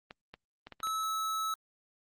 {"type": "clicks", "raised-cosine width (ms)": 0.3, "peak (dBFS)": -29, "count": 6, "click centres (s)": [0.109, 0.34, 0.67, 0.723, 0.803, 0.871]}
{"type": "tone", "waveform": "square", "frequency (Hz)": 1300, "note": "E6", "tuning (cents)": -24, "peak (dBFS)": -32, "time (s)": [0.83, 1.54], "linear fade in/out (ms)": 2}
{"effects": ["Opus 32 kbps"]}